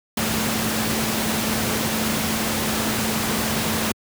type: tone in noise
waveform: sine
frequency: 220 Hz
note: A3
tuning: in tune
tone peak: -26 dBFS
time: 0.17-3.92 s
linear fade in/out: 5 ms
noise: pink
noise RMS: -23 dBFS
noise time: 0.17-3.92 s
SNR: -6 dB
effects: high-pass 100 Hz 12 dB/octave